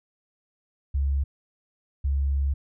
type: tone pair in turn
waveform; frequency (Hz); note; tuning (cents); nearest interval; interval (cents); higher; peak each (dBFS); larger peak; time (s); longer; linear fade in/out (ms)
sine; 69.3 / 69.3; C#2 / C#2; 0 / 0; unison; 0; neither; -21; neither; 0.94-1.24 / 2.04-2.54; second; 10
effects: none